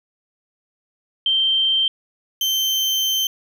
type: tone pair in turn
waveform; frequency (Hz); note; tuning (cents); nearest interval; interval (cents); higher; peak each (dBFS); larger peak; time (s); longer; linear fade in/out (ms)
sine / 35% pulse; 3136 / 3109; G7 / G7; 0 / -15; unison; 15; first; -15 / -16; first; 1.26-1.88 / 2.41-3.27; second; 2
effects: none